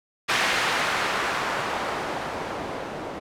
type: noise with low-pass filter sweep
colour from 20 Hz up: blue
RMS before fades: -27 dBFS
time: 0.28-3.2 s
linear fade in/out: 20 ms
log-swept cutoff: 2000 to 510 Hz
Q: 0.87
effects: none